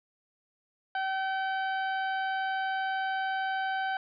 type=harmonic tone with a mistuned harmonic; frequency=767 Hz; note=G5; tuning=38 cents flat; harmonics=1 / 2 / 3 / 4 / 5 / 6; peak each=-30 / -33 / -47 / -44 / -53 / -54 dBFS; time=0.95-3.97 s; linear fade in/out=2 ms; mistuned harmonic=6; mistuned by=+23 cents; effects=none